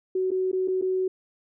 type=tone with dropouts; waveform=sine; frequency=373.7 Hz; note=F#4; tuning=17 cents sharp; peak=-22 dBFS; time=0.15-1.08 s; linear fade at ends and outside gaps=5 ms; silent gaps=0.307-0.315 / 0.516-0.529 / 0.677-0.682 / 0.814-0.822 s; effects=none